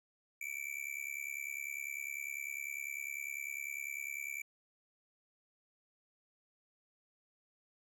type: tone with amplitude modulation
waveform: square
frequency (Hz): 2318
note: D7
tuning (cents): -23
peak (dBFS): -36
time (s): 0.41-4.42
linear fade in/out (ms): 5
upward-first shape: sine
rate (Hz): 70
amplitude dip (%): 100
effects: none